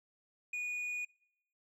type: tone with tanh clipping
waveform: sine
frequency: 2458 Hz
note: D#7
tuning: 22 cents flat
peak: -36 dBFS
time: 0.53-1.05 s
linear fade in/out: 5 ms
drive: 4 dB
effects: noise-tail reverb RT60 0.8 s tail -25 dB re dry